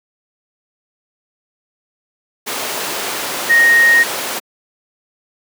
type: tone in noise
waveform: sine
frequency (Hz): 1864.7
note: A#6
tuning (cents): 0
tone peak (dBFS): -7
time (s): 3.49-4.04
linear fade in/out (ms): 20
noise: pink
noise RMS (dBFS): -20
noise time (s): 2.46-4.4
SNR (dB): +10
effects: high-pass 400 Hz 12 dB/octave